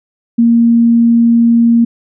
sine tone, 233.1 Hz, A#3, in tune, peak -5 dBFS, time 0.38-1.85 s, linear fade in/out 10 ms, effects none

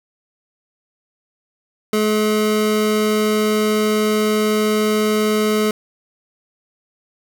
square tone pair together, 213.6 / 427.1 Hz, G#3 / G#4, +49 / +48 cents, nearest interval octave, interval 1199 cents, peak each -19 / -18 dBFS, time 1.93-5.71 s, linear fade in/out 2 ms, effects none

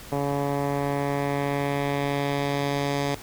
10% pulse tone with low-pass filter sweep, 141.6 Hz, C#3, 37 cents sharp, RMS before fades -26 dBFS, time 0.12-3.15 s, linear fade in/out 2 ms, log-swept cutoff 1000 to 6200 Hz, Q 0.98, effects pink hiss -43 dBFS RMS until 3.22 s

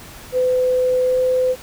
sine tone with pitch glide, 506 to 509.5 Hz, B4 to C5, +42 to -46 cents, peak -14 dBFS, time 0.32-1.56 s, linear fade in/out 50 ms, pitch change +12 cents, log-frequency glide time 1.03-1.18 s, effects pink hiss -39 dBFS RMS until 1.62 s

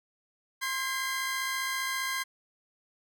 sawtooth tone cluster, 1054 / 1611 / 2053 Hz, C6 / G6 / C7, +12 / +47 / -33 cents, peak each -31 dBFS, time 0.61-2.24 s, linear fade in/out 20 ms, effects none

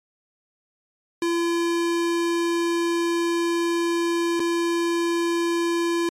square tone with dropouts, 339.9 Hz, F4, 47 cents flat, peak -21 dBFS, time 1.22-6.09 s, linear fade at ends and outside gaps 2 ms, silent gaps 4.396-4.401 s, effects low-pass 10000 Hz 12 dB/octave + MP3 64 kbps

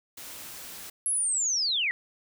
white noise, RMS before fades -42 dBFS, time 0.17-0.9 s, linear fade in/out 5 ms
sine linear sweep, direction down, 11080 to 1864.7 Hz, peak -24 dBFS, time 1.06-1.91 s, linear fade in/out 0 ms
effects none

